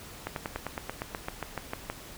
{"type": "slowing click train", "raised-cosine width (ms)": 0.5, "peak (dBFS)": -17, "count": 14, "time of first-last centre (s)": [0.27, 1.9], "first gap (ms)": 92, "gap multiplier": 1.05, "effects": ["pink hiss -46 dBFS RMS until 2.17 s"]}